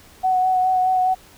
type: tone with vibrato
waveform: sine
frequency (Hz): 743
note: F#5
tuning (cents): +7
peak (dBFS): -15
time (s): 0.23-1.15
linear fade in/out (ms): 20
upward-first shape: sine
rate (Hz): 4.8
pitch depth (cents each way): 17
effects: pink hiss -48 dBFS RMS until 1.37 s